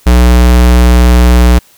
square tone, 60.9 Hz, B1, 24 cents flat, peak -3 dBFS, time 0.06-1.59 s, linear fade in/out 10 ms, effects white hiss -44 dBFS RMS until 1.77 s

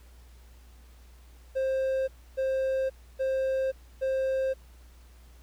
triangle tone bursts, 529 Hz, C5, 19 cents sharp, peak -23 dBFS, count 4, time 1.55-4.54 s, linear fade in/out 20 ms, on 530 ms, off 290 ms, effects added 60 Hz sine -50 dBFS peak until 5.42 s + pink hiss -61 dBFS RMS until 5.42 s

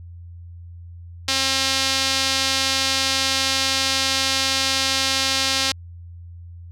sawtooth tone with band-pass filter, 267.6 Hz, C4, 39 cents sharp, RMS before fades -21 dBFS, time 1.28-5.72 s, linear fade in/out 5 ms, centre 4500 Hz, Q 1.5, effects added 86 Hz sine -36 dBFS peak until 6.71 s

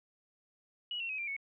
sine tone with pitch steps, 2918 / 2723 / 2540 / 2370 / 2211 Hz, F#7 / F7 / D#7 / D7 / C#7, -25 / -44 / +35 / +15 / -5 cents, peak -35 dBFS, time 0.91-1.365 s, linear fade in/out 2 ms, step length 91 ms, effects none

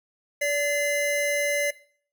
square tone pair together, 577 / 2062 Hz, D5 / C7, -31 / -26 cents, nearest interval octave + minor seventh, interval 2205 cents, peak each -26 dBFS, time 0.41-1.71 s, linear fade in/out 10 ms, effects noise-tail reverb RT60 0.5 s tail -19 dB re dry

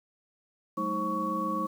sine tone cluster, 189.3 / 216.7 / 314.9 / 532 / 1120 Hz, F#3 / A3 / D#4 / C5 / C#6, +40 / -26 / +21 / +29 / +18 cents, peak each -37 / -36 / -35 / -38 / -30 dBFS, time 0.77-1.67 s, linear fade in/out 10 ms, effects 9-bit

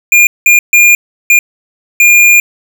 square tone bursts at uneven times, 2414 Hz, D7, 47 cents sharp, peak -3 dBFS, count 5, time 0.12-0.27 / 0.46-0.59 / 0.73-0.95 / 1.3-1.39 / 2-2.4 s, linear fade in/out 2 ms, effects none

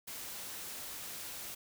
white noise, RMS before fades -44 dBFS, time 0.07-1.55 s, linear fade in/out 10 ms, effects none

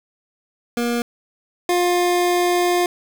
25% pulse tone pair in turn, 237.9 / 353.6 Hz, A#3 / F4, +35 / +22 cents, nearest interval perfect fifth, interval 687 cents, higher second, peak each -15 / -12 dBFS, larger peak second, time 0.77-1.02 / 1.69-2.86 s, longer second, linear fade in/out 2 ms, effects 7-bit

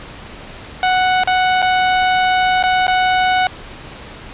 sawtooth tone with dropouts, 740 Hz, F#5, in tune, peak -8 dBFS, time 0.83-3.47 s, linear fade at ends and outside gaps 1 ms, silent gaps 1.236-1.274 / 1.619-1.625 / 2.627-2.637 / 2.868-2.88 s, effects pink hiss -34 dBFS RMS until 4.33 s + resampled to 8000 Hz

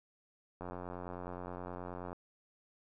click train, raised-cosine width 1 ms, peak -29 dBFS, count 137, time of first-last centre 0.61-2.13 s, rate 89.5 Hz, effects none

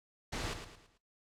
pink noise with echo, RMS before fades -38 dBFS, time 0.32-0.54 s, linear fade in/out 10 ms, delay 110 ms, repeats 4, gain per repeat -8 dB, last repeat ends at 0.98 s, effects noise-tail reverb RT60 0.2 s tail -18 dB re dry + low-pass 7000 Hz 12 dB/octave

